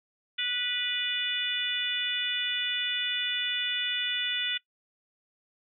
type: harmonic tone with a mistuned harmonic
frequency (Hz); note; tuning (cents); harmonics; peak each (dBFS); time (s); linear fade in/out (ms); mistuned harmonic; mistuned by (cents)
490.8; B4; -11; 3 / 4 / 5 / 6 / 7; -37 / -36 / -35 / -32 / -31; 0.38-4.58; 10; 7; +26
effects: noise-tail reverb RT60 0.1 s tail -20 dB re dry